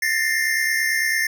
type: tone cluster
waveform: square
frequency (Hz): 1768 / 1837 / 2099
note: A6 / A#6 / C7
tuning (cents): +8 / -26 / +5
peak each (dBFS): -24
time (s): 0.02-1.27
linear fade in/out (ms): 5
effects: none